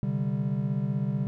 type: chord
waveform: triangle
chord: C suspended second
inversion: none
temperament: equal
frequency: 130.81 / 146.83 / 196 Hz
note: C3 / D3 / G3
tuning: 0 / 0 / 0 cents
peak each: -28 dBFS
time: 0.03-1.27 s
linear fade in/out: 0 ms
effects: none

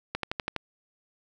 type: click train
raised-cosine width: 0.3 ms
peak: -13 dBFS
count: 6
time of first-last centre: 0.15-0.563 s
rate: 12.1 Hz
effects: none

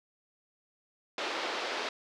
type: band-pass noise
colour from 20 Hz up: pink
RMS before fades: -35 dBFS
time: 1.18-1.89 s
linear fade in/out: 2 ms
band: 370 to 4800 Hz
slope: 24 dB/octave
effects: none

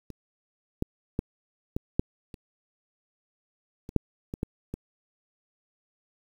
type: clicks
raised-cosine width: 3 ms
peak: -27 / -13 / -13 / -15 / -9 / -29 / -26 / -7 / -20 / -15 / -20 dBFS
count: 11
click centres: 0.103 / 0.824 / 1.191 / 1.765 / 1.995 / 2.342 / 3.891 / 3.963 / 4.339 / 4.431 / 4.74 s
effects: 8-bit

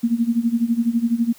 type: tone with tremolo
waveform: sine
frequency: 233.1 Hz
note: A#3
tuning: in tune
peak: -13 dBFS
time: 0.03-1.33 s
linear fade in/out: 10 ms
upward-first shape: sine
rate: 12 Hz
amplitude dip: 85%
effects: white hiss -49 dBFS RMS until 1.38 s

